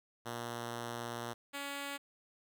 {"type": "tone pair in turn", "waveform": "5% pulse", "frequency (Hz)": [118.4, 281.6], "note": ["A#2", "C#4"], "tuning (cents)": [27, 27], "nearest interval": "octave + minor third", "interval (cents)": 1500, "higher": "second", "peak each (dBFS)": -28, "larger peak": "neither", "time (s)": [[0.25, 1.34], [1.53, 1.98]], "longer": "first", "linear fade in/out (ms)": 20, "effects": []}